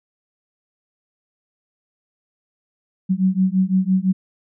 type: beating tone pair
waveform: sine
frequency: 185 / 190.9 Hz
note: F#3 / G3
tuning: 0 / -46 cents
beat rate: 5.9 Hz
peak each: -18 / -18 dBFS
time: 3.09-4.13 s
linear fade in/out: 20 ms
effects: none